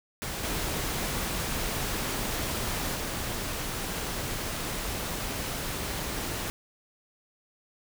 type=noise with level steps; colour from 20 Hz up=pink; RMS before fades=-34 / -31 / -33 dBFS; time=0.22-6.5 s; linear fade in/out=0 ms; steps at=0.43 / 2.95 s; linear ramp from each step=5 ms; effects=none